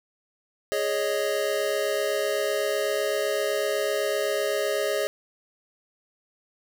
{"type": "chord", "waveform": "square", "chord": "Ab suspended fourth", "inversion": "none", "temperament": "equal", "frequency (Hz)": [415.3, 554.4, 622.3], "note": ["Ab4", "Db5", "Eb5"], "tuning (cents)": [0, 0, 0], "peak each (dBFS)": -29, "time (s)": [0.72, 5.07], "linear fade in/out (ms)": 0, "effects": []}